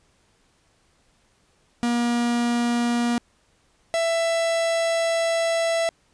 45% pulse tone pair in turn, 238.4 / 664.6 Hz, A#3 / E5, +39 / +14 cents, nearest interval octave + tritone, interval 1775 cents, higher second, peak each -20 dBFS, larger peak neither, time 1.83-3.18 / 3.94-5.89 s, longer second, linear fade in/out 0 ms, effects pink hiss -63 dBFS RMS until 6.13 s + resampled to 22050 Hz

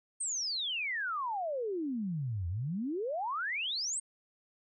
sine exponential two-way sweep, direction down then up, 8690 to 82.41 to 8690 Hz, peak -32 dBFS, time 0.2-4 s, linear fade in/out 10 ms, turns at 2.48 s, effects none

